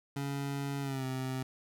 25% pulse tone with pitch glide, 140 to 130.62 Hz, C#3 to C3, +18 to -3 cents, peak -30 dBFS, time 0.16-1.43 s, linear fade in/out 5 ms, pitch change -121 cents, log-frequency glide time 0.81-1.05 s, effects none

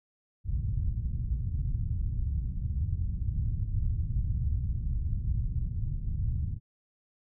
white low-pass noise, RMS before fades -30 dBFS, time 0.44-6.6 s, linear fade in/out 50 ms, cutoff 110 Hz, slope 24 dB/octave, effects none

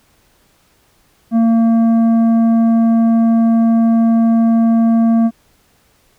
sine tone with tanh clipping, 228.2 Hz, A#3, 37 cents flat, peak -10 dBFS, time 1.31-5.31 s, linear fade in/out 50 ms, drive 8 dB, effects pink hiss -55 dBFS RMS until 6.18 s

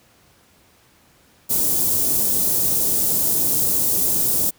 white band-stop noise, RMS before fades -19 dBFS, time 1.49-4.51 s, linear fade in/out 20 ms, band 440 to 8700 Hz, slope 12 dB/octave, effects pink hiss -55 dBFS RMS until 4.58 s + high-pass 60 Hz 12 dB/octave

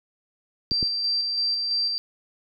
sine tone with tremolo, 4699 Hz, D8, in tune, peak -21 dBFS, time 0.71-1.98 s, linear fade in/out 0 ms, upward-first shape square, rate 3 Hz, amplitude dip 30%
clicks, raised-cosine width 3 ms, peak -17 dBFS, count 2, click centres 0.717 / 0.828 s
effects none

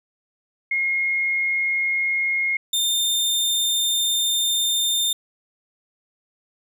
sine / sawtooth tone pair in turn, 2149 / 3614 Hz, C7 / A7, +46 / +46 cents, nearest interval major sixth, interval 900 cents, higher second, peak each -19 / -16 dBFS, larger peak second, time 0.71-2.57 / 2.73-5.13 s, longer second, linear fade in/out 5 ms, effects none

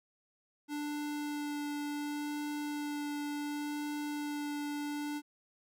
square tone with vibrato, 293.7 Hz, D4, in tune, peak -36 dBFS, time 0.68-5.22 s, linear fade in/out 50 ms, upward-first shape sine, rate 0.69 Hz, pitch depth 9 cents each way, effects none

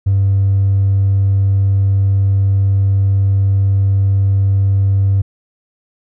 sine tone with hard clipping, 98 Hz, G2, in tune, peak -10 dBFS, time 0.06-5.22 s, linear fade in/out 10 ms, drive 1 dB, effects none

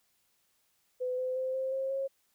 sine tone with pitch steps, 504 / 511.3 / 518.8 / 526.3 / 534 / 541.7 Hz, B4 / C5 / C5 / C5 / C5 / C#5, +35 / -40 / -15 / +10 / +35 / -40 cents, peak -30 dBFS, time 1-2.08 s, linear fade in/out 20 ms, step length 180 ms, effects white hiss -73 dBFS RMS until 2.34 s

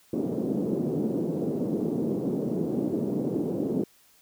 white band-pass noise, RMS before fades -28 dBFS, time 0.13-3.84 s, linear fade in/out 5 ms, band 160 to 390 Hz, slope 24 dB/octave, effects white hiss -60 dBFS RMS until 4.21 s

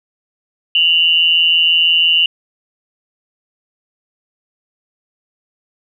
sine tone pair together, 2794 / 2960 Hz, F7 / F#7, 0 / 0 cents, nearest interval minor second, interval 100 cents, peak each -12 dBFS, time 0.75-2.26 s, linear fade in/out 2 ms, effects none

